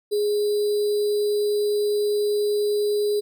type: tone with sample-and-hold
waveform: sine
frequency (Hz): 415.3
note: G#4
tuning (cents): 0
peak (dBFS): -19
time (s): 0.11-3.21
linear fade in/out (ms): 20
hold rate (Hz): 4410
effects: none